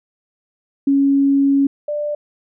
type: tone pair in turn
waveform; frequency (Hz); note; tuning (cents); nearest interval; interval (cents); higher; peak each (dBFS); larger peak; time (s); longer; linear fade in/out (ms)
sine; 277.2 / 591.8; C#4 / D5; 0 / +13; octave + minor second; 1313; second; -11 / -19; first; 0.87-1.67 / 1.88-2.15; first; 5
effects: none